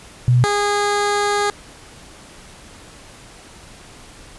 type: tone pair in turn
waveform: sine / 15% pulse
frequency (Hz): 123.47 / 410.2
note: B2 / G#4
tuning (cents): 0 / -21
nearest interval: octave + major sixth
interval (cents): 2079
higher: second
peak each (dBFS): -10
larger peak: neither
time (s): 0.28-0.44 / 0.44-1.5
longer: second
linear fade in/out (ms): 0
effects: pink hiss -42 dBFS RMS until 4.38 s + resampled to 24000 Hz